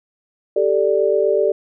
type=chord; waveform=sine; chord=G suspended second; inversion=none; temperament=equal; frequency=392 / 440 / 587.3 Hz; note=G4 / A4 / D5; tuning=0 / 0 / 0 cents; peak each=-18 dBFS; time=0.56-1.52 s; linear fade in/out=5 ms; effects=none